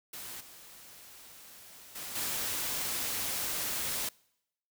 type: noise with level steps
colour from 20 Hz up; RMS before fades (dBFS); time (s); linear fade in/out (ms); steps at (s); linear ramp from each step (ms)
white; -43 / -52 / -41 / -34; 0.13-4.09; 5; 0.4 / 1.95 / 2.15; 10
effects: noise-tail reverb RT60 0.8 s tail -25 dB re dry